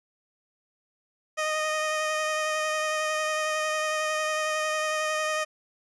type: tone with vibrato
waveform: 15% pulse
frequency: 619 Hz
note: D#5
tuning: 9 cents flat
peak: -19 dBFS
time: 1.37-5.45 s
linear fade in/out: 20 ms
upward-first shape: sine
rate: 11 Hz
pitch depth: 13 cents each way
effects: resampled to 22050 Hz